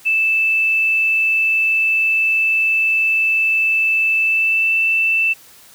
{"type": "tone with pitch glide", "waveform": "sine", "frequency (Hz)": [2637, 2657], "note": ["E7", "E7"], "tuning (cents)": [0, 13], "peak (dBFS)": -13, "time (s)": [0.05, 5.34], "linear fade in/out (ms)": 20, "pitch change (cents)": 13, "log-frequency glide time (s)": [4.22, 4.74], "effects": ["white hiss -45 dBFS RMS until 5.74 s"]}